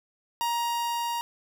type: tone with level ramp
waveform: 45% pulse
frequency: 942 Hz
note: A#5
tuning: 18 cents sharp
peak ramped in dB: -25 to -28 dBFS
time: 0.41-1.21 s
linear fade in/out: 0 ms
effects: none